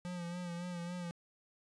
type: tone with vibrato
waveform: square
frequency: 175.2 Hz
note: F3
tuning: 6 cents sharp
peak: -40 dBFS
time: 0.05-1.11 s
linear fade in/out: 0 ms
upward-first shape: sine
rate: 3.6 Hz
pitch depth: 44 cents each way
effects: resampled to 22050 Hz